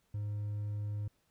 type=tone with hard clipping; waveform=triangle; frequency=103.83 Hz; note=G#2; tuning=in tune; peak=-35 dBFS; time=0.14-1.08 s; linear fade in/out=5 ms; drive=5 dB; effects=pink hiss -75 dBFS RMS until 1.3 s